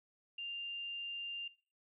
sine tone, 2794 Hz, F7, in tune, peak -40 dBFS, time 0.38-1.48 s, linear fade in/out 5 ms, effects noise-tail reverb RT60 0.4 s tail -19 dB re dry

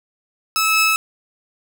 sawtooth tone pair together, 1300 / 2602 Hz, E6 / E7, -24 / -23 cents, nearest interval octave, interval 1201 cents, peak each -14 dBFS, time 0.56-0.96 s, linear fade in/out 0 ms, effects none

